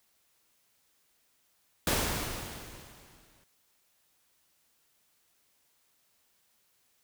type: noise with exponential decay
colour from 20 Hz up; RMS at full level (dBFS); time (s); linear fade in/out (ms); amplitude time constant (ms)
pink; -26; 1.87-3.44; 2; 340
effects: white hiss -71 dBFS RMS until 7.03 s